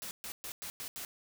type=noise bursts at uneven times; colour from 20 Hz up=white; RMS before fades=-42 dBFS; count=6; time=0.02-0.11 / 0.24-0.32 / 0.44-0.52 / 0.62-0.7 / 0.8-0.88 / 0.96-1.05 s; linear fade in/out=0 ms; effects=none